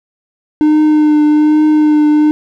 triangle tone with vibrato, 303.2 Hz, D#4, 45 cents flat, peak -4 dBFS, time 0.61-2.31 s, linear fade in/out 0 ms, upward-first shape triangle, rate 1.2 Hz, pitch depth 22 cents each way, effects none

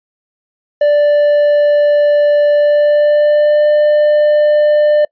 triangle tone with pitch glide, 587 to 597.6 Hz, D5 to D5, -1 to +30 cents, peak -5 dBFS, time 0.81-5.05 s, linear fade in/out 5 ms, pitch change +31 cents, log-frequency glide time 2.51-3.68 s, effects noise-tail reverb RT60 0.1 s tail -26 dB re dry + resampled to 11025 Hz

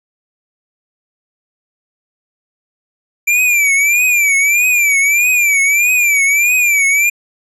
square tone with vibrato, 2349 Hz, D7, in tune, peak -10 dBFS, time 3.27-7.1 s, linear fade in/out 10 ms, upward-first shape triangle, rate 1.6 Hz, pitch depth 130 cents each way, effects resampled to 32000 Hz

